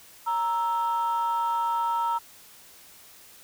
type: tone pair together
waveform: sine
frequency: 932.3 / 1318.5 Hz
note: A#5 / E6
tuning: 0 / 0 cents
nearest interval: tritone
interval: 600 cents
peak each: -23 / -28 dBFS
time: 0.26-2.19 s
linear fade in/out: 20 ms
effects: tanh soft clip ceiling -19 dBFS + white hiss -51 dBFS RMS until 3.43 s